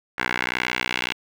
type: tone with band-pass filter sweep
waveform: 10% pulse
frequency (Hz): 61.74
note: B1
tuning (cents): 0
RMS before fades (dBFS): -26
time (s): 0.18-1.13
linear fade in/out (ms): 5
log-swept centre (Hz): 1800 to 2700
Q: 2.1
effects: none